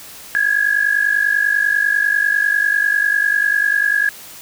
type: tone pair together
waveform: sine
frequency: 1642 / 1692.1 Hz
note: G#6 / G#6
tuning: -20 / +32 cents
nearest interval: minor second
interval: 52 cents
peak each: -16 dBFS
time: 0.35-4.09 s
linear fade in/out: 0 ms
effects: white hiss -37 dBFS RMS until 4.41 s